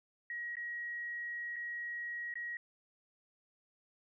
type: tone with dropouts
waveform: sine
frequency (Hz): 1900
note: A#6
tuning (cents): +33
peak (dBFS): -38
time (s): 0.3-2.57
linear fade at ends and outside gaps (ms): 2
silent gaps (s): 0.555-0.568 / 1.56-1.564 / 2.34-2.355
effects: none